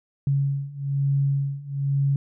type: beating tone pair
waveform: sine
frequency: 138.59 / 139.69 Hz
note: C#3 / C#3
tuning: 0 / +14 cents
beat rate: 1.1 Hz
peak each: -25 / -23 dBFS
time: 0.27-2.16 s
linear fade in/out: 2 ms
effects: none